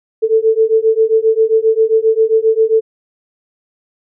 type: beating tone pair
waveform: sine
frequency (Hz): 440 / 447.5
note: A4 / A4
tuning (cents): 0 / +29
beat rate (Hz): 7.5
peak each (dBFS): -12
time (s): 0.22-2.81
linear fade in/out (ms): 20
effects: none